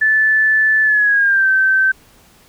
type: tone with pitch glide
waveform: sine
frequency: 1747 to 1547.4 Hz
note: A6 to G6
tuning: -13 to -23 cents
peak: -10 dBFS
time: 0.01-1.92 s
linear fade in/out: 10 ms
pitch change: -210 cents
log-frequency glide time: 0.83-1.49 s
effects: pink hiss -49 dBFS RMS until 2.48 s